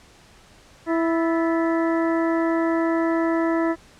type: harmonic tone with a mistuned harmonic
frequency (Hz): 329.6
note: E4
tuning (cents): 0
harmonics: 1 / 2 / 3 / 4 / 5 / 6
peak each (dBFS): -20 / -26 / -30 / -32 / -34 / -36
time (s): 0.86-3.76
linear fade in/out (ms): 50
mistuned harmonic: 5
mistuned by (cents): +85
effects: pink hiss -51 dBFS RMS until 3.99 s + low-pass 8000 Hz 12 dB/octave